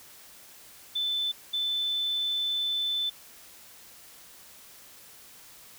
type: tone bursts at uneven times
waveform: sine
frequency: 3520 Hz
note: A7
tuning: in tune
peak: -26 dBFS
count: 2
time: 0.95-1.32 / 1.53-3.1 s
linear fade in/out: 10 ms
effects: white hiss -51 dBFS RMS until 5.78 s